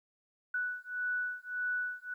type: beating tone pair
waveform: sine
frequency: 1480 / 1481.7 Hz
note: F#6 / F#6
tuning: 0 / +2 cents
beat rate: 1.7 Hz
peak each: -36 / -36 dBFS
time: 0.54-2.14 s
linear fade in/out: 5 ms
effects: 12-bit